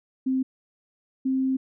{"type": "tone pair in turn", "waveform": "sine", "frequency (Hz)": [261.6, 263.4], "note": ["C4", "C4"], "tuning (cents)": [0, 12], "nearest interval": "unison", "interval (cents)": 12, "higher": "second", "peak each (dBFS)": -21, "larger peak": "neither", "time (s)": [[0.26, 0.43], [1.25, 1.57]], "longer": "second", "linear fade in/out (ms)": 10, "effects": []}